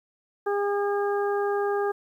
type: harmonic tone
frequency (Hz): 405.6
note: G#4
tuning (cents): -41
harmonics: 1 / 2 / 3 / 4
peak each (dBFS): -24 / -30 / -34 / -36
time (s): 0.46-1.92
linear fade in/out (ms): 10
effects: 10-bit